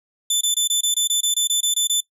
20% pulse tone bursts, 3520 Hz, A7, in tune, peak -11 dBFS, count 13, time 0.3-2.006 s, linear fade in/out 5 ms, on 110 ms, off 23 ms, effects noise-tail reverb RT60 0.1 s tail -21 dB re dry

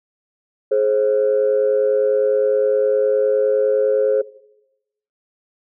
sine tone pair together, 422.6 / 532.4 Hz, G#4 / C5, +30 / +30 cents, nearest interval major third, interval 400 cents, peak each -15 dBFS, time 0.71-4.22 s, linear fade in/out 10 ms, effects noise-tail reverb RT60 0.9 s tail -19 dB re dry + tanh soft clip ceiling -8 dBFS

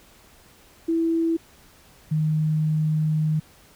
sine tone pair in turn, 329.6 / 155.1 Hz, E4 / D#3, 0 / -5 cents, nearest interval octave + minor second, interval 1305 cents, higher first, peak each -19 dBFS, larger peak neither, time 0.88-1.37 / 2.11-3.4 s, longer second, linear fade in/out 10 ms, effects pink hiss -53 dBFS RMS until 3.75 s

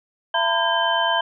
sine tone cluster, 672 / 914 / 1003 / 1608 / 3086 Hz, E5 / A#5 / B5 / G6 / G7, +33 / -34 / +26 / +44 / -28 cents, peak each -24 dBFS, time 0.34-1.21 s, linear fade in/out 5 ms, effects none

